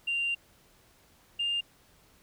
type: tone pair in turn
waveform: sine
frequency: 2779 / 2805 Hz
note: F7 / F7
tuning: -9 / +7 cents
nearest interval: unison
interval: 16 cents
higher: second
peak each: -26 dBFS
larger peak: neither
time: 0.07-0.35 / 1.39-1.61 s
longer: first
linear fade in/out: 10 ms
effects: tanh soft clip ceiling -23 dBFS + pink hiss -62 dBFS RMS until 2.22 s